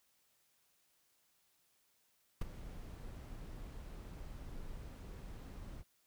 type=noise with ADSR envelope; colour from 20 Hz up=brown; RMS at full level=-33 dBFS; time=2.41-5.84 s; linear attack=6 ms; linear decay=15 ms; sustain=-15 dB; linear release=48 ms; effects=white hiss -75 dBFS RMS until 6.06 s